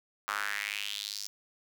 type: tone with high-pass filter sweep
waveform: square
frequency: 51.3 Hz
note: G#1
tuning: 21 cents flat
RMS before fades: -36 dBFS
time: 0.28-1.27 s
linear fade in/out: 0 ms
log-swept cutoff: 1200 to 5500 Hz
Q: 3.8
effects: none